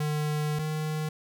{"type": "tone pair in turn", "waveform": "square", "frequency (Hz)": [150.8, 154.5], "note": ["D3", "D#3"], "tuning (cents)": [46, -12], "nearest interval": "unison", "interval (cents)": 42, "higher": "second", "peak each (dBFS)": [-27, -29], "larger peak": "first", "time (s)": [[0, 0.59], [0.59, 1.09]], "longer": "first", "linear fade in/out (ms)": 5, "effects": []}